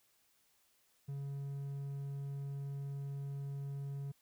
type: tone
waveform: triangle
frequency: 139.6 Hz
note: C#3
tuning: 13 cents sharp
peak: -37 dBFS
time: 1.08-4.12 s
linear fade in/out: 10 ms
effects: white hiss -73 dBFS RMS until 4.21 s